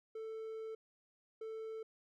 triangle tone bursts at uneven times, 442.7 Hz, A4, 11 cents sharp, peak -40 dBFS, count 2, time 0.15-0.75 / 1.41-1.83 s, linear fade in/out 5 ms, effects none

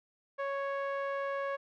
sawtooth tone with low-pass filter, 554.4 Hz, C#5, in tune, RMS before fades -35 dBFS, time 0.38-1.57 s, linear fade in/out 20 ms, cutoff 1600 Hz, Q 1.4, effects none

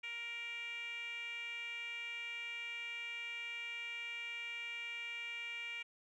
10% pulse tone with band-pass filter, 469.1 Hz, A#4, 11 cents sharp, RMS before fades -44 dBFS, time 0.03-5.83 s, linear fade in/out 10 ms, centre 2500 Hz, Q 8.3, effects none

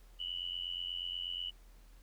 sine tone with amplitude modulation, 2960 Hz, F#7, in tune, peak -33 dBFS, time 0.19-1.51 s, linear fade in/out 20 ms, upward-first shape sine, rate 88.3 Hz, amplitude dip 90%, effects added 40 Hz sine -55 dBFS peak until 2.02 s + pink hiss -67 dBFS RMS until 2.02 s

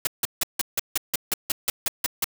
white noise bursts, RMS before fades -23 dBFS, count 13, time 0.05-2.243 s, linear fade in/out 2 ms, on 21 ms, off 160 ms, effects none

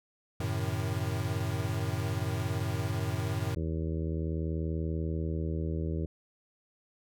square chord, F# diminished seventh, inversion none, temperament equal, 92.5 / 110 / 130.81 / 155.56 Hz, F#2 / A2 / C3 / Eb3, 0 / 0 / 0 / 0 cents, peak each -35 / -34 / -39 / -39 dBFS, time 0.4-3.55 s, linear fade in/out 5 ms
harmonic tone, 80.4 Hz, E2, 43 cents flat, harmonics 1 / 2 / 3 / 4 / 5 / 6 / 7, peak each -32 / -35 / -43 / -39 / -41 / -45 / -48 dBFS, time 3.56-6.06 s, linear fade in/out 5 ms
effects none

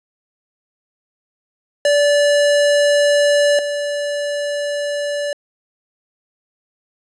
square tone pair in turn, 580 / 580 Hz, D5 / D5, -22 / -22 cents, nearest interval unison, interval 0 cents, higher neither, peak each -12 / -20 dBFS, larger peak first, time 1.85-3.59 / 3.59-5.33 s, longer neither, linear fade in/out 2 ms, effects resampled to 22050 Hz + 9-bit

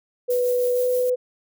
sine tone with pitch glide, 493.9 to 500.2 Hz, B4 to B4, 0 to +22 cents, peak -18 dBFS, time 0.28-1.16 s, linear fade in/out 20 ms, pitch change +22 cents, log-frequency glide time 0.75-0.81 s
violet noise with tremolo, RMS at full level -33 dBFS, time 0.3-1.1 s, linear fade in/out 5 ms, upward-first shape triangle, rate 6.4 Hz, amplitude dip 50%
effects none

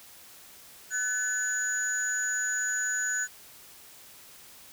sine tone cluster, 1506 / 1721 / 6830 Hz, F#6 / A6 / G#8, +30 / -39 / +48 cents, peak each -30 / -36 / -30 dBFS, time 0.9-3.28 s, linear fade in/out 50 ms, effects white hiss -51 dBFS RMS until 4.72 s

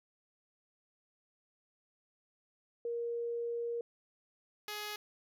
sine / 5% pulse tone pair in turn, 470.3 / 419.2 Hz, A#4 / G#4, +15 / +16 cents, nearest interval major second, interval 199 cents, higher first, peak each -34 / -28 dBFS, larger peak second, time 2.85-3.81 / 4.68-4.96 s, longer first, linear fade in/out 2 ms, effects none

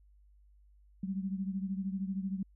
sine beating tone pair, 190 / 203 Hz, F#3 / G#3, +46 / -39 cents, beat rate 13 Hz, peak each -34 / -39 dBFS, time 1.03-2.43 s, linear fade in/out 5 ms, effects added 50 Hz sine -59 dBFS peak until 2.55 s

